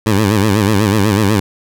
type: tone with vibrato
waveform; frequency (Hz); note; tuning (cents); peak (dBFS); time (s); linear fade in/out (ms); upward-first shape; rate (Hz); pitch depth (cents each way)
15% pulse; 103.4; G#2; -7; -4; 0.06-1.4; 5; sine; 8.1; 130
effects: none